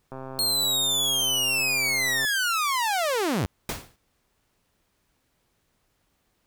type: click train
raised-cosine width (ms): 1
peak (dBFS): -24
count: 282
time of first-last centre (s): 0.12-2.249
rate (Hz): 132
type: linear sweep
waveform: sawtooth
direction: down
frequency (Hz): 4281 to 71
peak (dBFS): -19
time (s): 0.39-3.46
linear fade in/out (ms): 0
type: noise with exponential decay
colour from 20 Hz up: pink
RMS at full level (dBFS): -26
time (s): 3.69-3.96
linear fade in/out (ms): 2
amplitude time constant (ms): 57
effects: pink hiss -71 dBFS RMS until 6.46 s